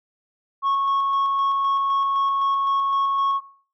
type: tone with tremolo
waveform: sine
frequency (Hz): 1100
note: C#6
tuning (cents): -14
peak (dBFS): -15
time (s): 0.62-3.41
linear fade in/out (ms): 50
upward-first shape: square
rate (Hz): 3.9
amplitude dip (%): 25
effects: noise-tail reverb RT60 0.5 s tail -21 dB re dry + tanh soft clip ceiling -17 dBFS